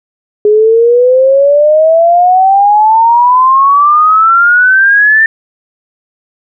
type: exponential sweep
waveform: sine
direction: up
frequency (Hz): 415.3 to 1800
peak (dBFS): -3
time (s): 0.45-5.26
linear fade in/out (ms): 2
effects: none